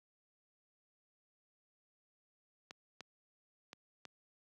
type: clicks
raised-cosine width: 0.2 ms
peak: -30 dBFS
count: 4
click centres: 2.709 / 3.007 / 3.731 / 4.053 s
effects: high-pass 150 Hz 12 dB/octave